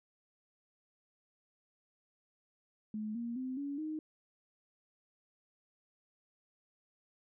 sine tone with pitch steps, 214.4 / 235.2 / 257.9 / 282.9 / 310.3 Hz, A3 / A#3 / C4 / C#4 / D#4, -45 / +16 / -25 / +35 / -5 cents, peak -36 dBFS, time 2.94-3.99 s, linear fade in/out 2 ms, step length 210 ms, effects none

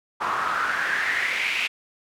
pink noise with band-pass filter sweep, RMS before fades -25 dBFS, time 0.2-1.68 s, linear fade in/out 20 ms, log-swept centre 1100 to 2600 Hz, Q 5, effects none

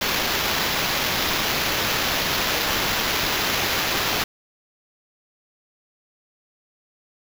white noise with sample-and-hold, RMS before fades -23 dBFS, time 0.01-4.24 s, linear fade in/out 5 ms, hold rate 8820 Hz, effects none

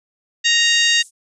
harmonic tone, 933 Hz, A#5, 1 cent sharp, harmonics 2 / 3 / 4 / 5 / 6 / 7 / 8, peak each -18 / -18 / -18 / -23 / -28 / -24 / -27 dBFS, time 0.44-1.03 s, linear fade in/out 20 ms
pink high-pass noise, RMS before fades -37 dBFS, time 0.58-1.11 s, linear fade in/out 50 ms, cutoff 7400 Hz, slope 24 dB/octave
effects resampled to 22050 Hz

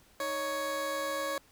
20% pulse tone pair together, 312 / 556 Hz, D#4 / C#5, +5 / +5 cents, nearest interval minor seventh, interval 1000 cents, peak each -37 / -27 dBFS, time 0.2-1.38 s, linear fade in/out 2 ms, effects pink hiss -62 dBFS RMS until 1.51 s

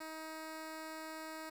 10% pulse tone, 316.3 Hz, D#4, 29 cents sharp, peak -36 dBFS, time 0-1.5 s, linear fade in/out 10 ms, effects 11-bit

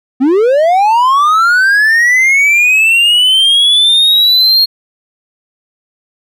triangle linear sweep, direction up, 244.3 to 4276 Hz, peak -4 dBFS, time 0.2-4.66 s, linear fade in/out 20 ms, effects none

